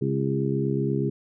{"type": "harmonic tone with a mistuned harmonic", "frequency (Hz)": 68.3, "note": "C#2", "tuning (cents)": -25, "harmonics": [2, 3, 4, 5, 6], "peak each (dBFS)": [-26, -29, -31, -30, -29], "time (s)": [0.01, 1.1], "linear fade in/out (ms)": 10, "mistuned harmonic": 6, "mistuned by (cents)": -18, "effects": []}